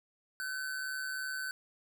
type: tone with amplitude modulation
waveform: square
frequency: 1519 Hz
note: F#6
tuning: 45 cents sharp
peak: -34 dBFS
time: 0.4-1.51 s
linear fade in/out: 0 ms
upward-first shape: sine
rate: 143 Hz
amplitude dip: 50%
effects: 12-bit